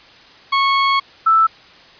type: tone pair in turn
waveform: sawtooth / sine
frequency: 1100 / 1320.1 Hz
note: C#6 / E6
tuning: -14 / +2 cents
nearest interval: minor third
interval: 316 cents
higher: second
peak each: -9 dBFS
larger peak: neither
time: 0.52-1 / 1.26-1.47 s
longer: first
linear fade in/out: 10 ms
effects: white hiss -44 dBFS RMS until 1.99 s + resampled to 11025 Hz